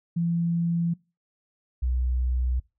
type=tone pair in turn; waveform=sine; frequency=169.5 / 62.44 Hz; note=E3 / B1; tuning=+49 / +20 cents; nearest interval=octave + perfect fourth; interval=1729 cents; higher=first; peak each=-22 dBFS; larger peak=neither; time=0.16-0.94 / 1.82-2.6 s; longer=neither; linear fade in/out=10 ms; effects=noise-tail reverb RT60 0.3 s tail -24 dB re dry